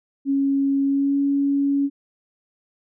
sine tone with pitch glide, 275.8 to 280.1 Hz, C#4 to C#4, -9 to +18 cents, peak -17 dBFS, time 0.25-1.9 s, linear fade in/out 50 ms, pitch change +27 cents, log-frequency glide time 0.84-1.18 s, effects none

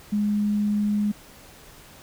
sine tone, 207.7 Hz, G#3, in tune, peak -20 dBFS, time 0.12-1.12 s, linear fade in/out 10 ms, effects pink hiss -48 dBFS RMS until 2.02 s

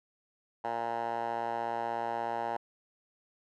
10% pulse tone with band-pass filter, 116.54 Hz, A#2, in tune, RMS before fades -34 dBFS, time 0.64-2.57 s, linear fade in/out 5 ms, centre 890 Hz, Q 4, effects none

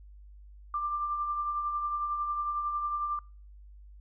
sine tone with tremolo, 1185 Hz, D6, 15 cents sharp, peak -27 dBFS, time 0.74-3.19 s, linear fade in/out 2 ms, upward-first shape triangle, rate 11 Hz, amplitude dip 45%, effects noise-tail reverb RT60 0.4 s tail -26 dB re dry + added 50 Hz sine -48 dBFS peak until 4 s

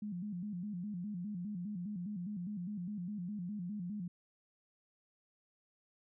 sine tone with vibrato, 191.8 Hz, G3, 37 cents flat, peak -38 dBFS, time 0.02-4.08 s, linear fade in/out 5 ms, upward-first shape square, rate 4.9 Hz, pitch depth 150 cents each way, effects none

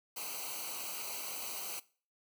white noise with comb filter, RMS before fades -41 dBFS, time 0.16-1.8 s, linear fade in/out 10 ms, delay 0.57 ms, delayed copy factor -0.9, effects noise-tail reverb RT60 0.4 s tail -20 dB re dry

